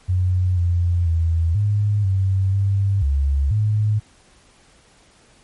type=tone with pitch steps; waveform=sine; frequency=91.3 / 87.2 / 82.7 / 103.6 / 95.9 / 98.7 / 69.6 / 106.3 Hz; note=F#2 / F2 / E2 / G#2 / G2 / G2 / C#2 / G#2; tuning=-23 / -2 / +6 / -4 / -37 / +12 / +8 / +41 cents; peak=-15 dBFS; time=0.08-4 s; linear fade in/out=20 ms; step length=490 ms; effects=pink hiss -53 dBFS RMS until 5.43 s + MP3 48 kbps